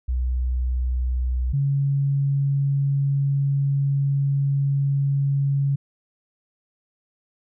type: tone pair in turn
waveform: sine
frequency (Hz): 62.5 / 139.34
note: B1 / C#3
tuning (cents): +21 / +9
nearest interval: octave + major second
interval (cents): 1388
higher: second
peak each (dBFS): -20 / -18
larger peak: second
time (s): 0.08-1.53 / 1.53-5.76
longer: second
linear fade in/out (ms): 10
effects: none

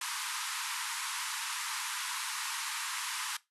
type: band-pass noise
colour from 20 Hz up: pink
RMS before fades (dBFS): -37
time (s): 0.01-3.37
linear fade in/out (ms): 5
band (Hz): 890 to 12000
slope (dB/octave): 96
effects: noise-tail reverb RT60 0.2 s tail -19 dB re dry

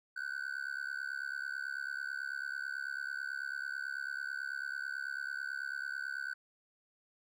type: tone with amplitude modulation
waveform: triangle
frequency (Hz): 1510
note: F#6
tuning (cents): +35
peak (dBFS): -31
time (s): 0.16-6.34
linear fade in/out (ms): 10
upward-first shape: sine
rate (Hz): 69.1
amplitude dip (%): 100
effects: none

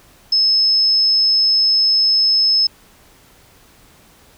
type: tone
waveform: sine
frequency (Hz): 5200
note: E8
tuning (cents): -24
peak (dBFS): -11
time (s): 0.32-2.67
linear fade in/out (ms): 5
effects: pink hiss -49 dBFS RMS until 4.37 s

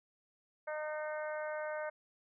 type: harmonic tone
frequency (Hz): 305.6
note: D#4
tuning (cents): -31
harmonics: 2 / 3 / 4 / 5 / 6 / 7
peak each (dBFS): -38 / -46 / -49 / -45 / -51 / -53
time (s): 0.67-1.9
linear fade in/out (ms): 10
effects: none

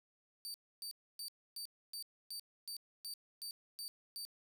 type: tone bursts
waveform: sawtooth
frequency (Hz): 4619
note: D8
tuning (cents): -30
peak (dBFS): -40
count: 11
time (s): 0.45-4.251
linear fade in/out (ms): 0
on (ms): 91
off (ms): 280
effects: 13-bit

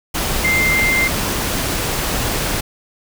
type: tone in noise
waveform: sine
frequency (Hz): 2093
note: C7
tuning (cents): 0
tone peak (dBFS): -14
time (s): 0.44-1.08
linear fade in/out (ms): 10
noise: pink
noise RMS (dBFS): -20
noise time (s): 0.14-2.61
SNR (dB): +3
effects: none

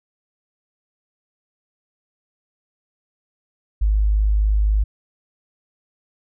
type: tone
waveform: sine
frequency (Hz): 51.91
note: G#1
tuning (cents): 0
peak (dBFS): -14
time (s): 3.81-4.84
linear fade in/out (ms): 10
effects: none

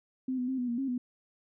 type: tone with pitch steps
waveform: sine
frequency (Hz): 259 / 249.2 / 262.6 / 247 / 236.8 / 269.8 / 247.3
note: C4 / B3 / C4 / B3 / A#3 / C#4 / B3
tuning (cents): -17 / +16 / +6 / 0 / +27 / -47 / +3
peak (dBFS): -29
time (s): 0.28-0.98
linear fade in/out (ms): 5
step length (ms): 100
effects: none

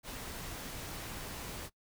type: noise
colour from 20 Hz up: pink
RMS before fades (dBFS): -43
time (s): 0.03-1.7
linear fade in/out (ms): 50
effects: noise-tail reverb RT60 0.1 s tail -21 dB re dry

